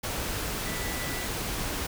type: tone in noise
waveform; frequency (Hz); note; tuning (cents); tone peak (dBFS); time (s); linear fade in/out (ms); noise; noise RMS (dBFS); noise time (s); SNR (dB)
sine; 1975.5; B6; 0; -39; 0.65-1.26; 10; pink; -32; 0.03-1.87; -10
effects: none